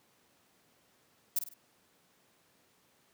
violet noise with echo, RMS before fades -29 dBFS, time 1.36-1.39 s, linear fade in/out 5 ms, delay 50 ms, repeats 3, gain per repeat -8 dB, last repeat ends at 1.54 s, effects pink hiss -68 dBFS RMS until 3.13 s + high-pass 150 Hz 12 dB/octave

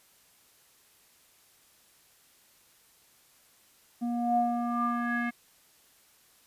square tone with low-pass filter sweep, 238.4 Hz, A#3, 39 cents sharp, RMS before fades -29 dBFS, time 4.01-5.31 s, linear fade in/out 20 ms, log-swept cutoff 490 to 2000 Hz, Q 7.7, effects white hiss -62 dBFS RMS until 6.46 s + resampled to 32000 Hz

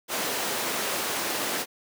pink high-pass noise, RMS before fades -29 dBFS, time 0.08-1.66 s, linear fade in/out 50 ms, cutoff 340 Hz, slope 12 dB/octave, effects none

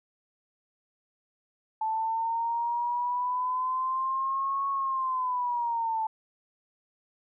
sine linear two-way sweep, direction up then down, 875 to 1105 to 875 Hz, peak -26 dBFS, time 1.81-6.07 s, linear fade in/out 5 ms, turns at 4.69 s, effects none

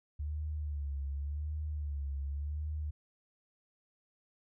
sine tone with vibrato, 72.8 Hz, D2, 15 cents flat, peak -34 dBFS, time 0.19-2.91 s, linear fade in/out 10 ms, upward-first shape sine, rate 0.89 Hz, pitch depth 84 cents each way, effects none

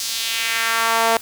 sawtooth tone with high-pass filter sweep, 227.5 Hz, A#3, 42 cents flat, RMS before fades -20 dBFS, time 0-1.17 s, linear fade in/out 2 ms, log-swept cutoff 5200 to 640 Hz, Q 1.6, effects white hiss -38 dBFS RMS until 1.21 s

